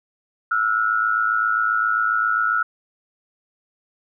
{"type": "tone pair together", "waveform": "sine", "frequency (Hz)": [1328, 1435.5], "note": ["E6", "F6"], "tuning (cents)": [12, 47], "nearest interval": "minor second", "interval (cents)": 135, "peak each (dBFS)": -20, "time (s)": [0.51, 2.63], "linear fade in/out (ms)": 5, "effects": []}